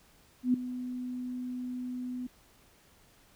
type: tone with ADSR envelope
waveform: sine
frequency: 250 Hz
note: B3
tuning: 21 cents sharp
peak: -20 dBFS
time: 0.43-2.27 s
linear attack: 110 ms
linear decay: 4 ms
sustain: -14 dB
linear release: 6 ms
effects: pink hiss -62 dBFS RMS until 3.35 s